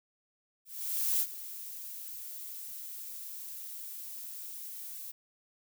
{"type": "noise with ADSR envelope", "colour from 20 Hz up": "violet", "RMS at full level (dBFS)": -28, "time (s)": [0.65, 5.12], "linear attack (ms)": 550, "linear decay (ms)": 64, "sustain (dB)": -15, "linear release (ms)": 13, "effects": []}